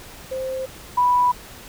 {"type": "tone pair in turn", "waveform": "sine", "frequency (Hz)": [523.3, 985.6], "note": ["C5", "B5"], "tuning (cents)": [0, -4], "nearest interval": "major seventh", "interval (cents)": 1096, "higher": "second", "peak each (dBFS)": [-24, -14], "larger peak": "second", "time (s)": [[0.31, 0.66], [0.97, 1.32]], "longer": "neither", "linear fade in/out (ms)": 10, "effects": ["pink hiss -41 dBFS RMS until 1.68 s"]}